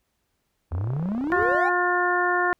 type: exponential sweep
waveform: triangle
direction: up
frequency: 77.78 to 850 Hz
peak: -22 dBFS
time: 0.71-1.7 s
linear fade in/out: 20 ms
type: click train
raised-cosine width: 1 ms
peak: -23 dBFS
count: 28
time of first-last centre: 0.72-1.548 s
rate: 32.6 Hz
type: tone with exponential growth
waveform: triangle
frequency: 86.7 Hz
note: F2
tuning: 12 cents flat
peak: -29 dBFS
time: 1.23-1.43 s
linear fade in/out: 0 ms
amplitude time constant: 43 ms
type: harmonic tone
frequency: 356.2 Hz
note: F4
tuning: 34 cents sharp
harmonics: 1 / 2 / 3 / 4 / 5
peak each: -26 / -26 / -26 / -26 / -26 dBFS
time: 1.32-2.53 s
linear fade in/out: 0 ms
effects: pink hiss -74 dBFS RMS until 2.59 s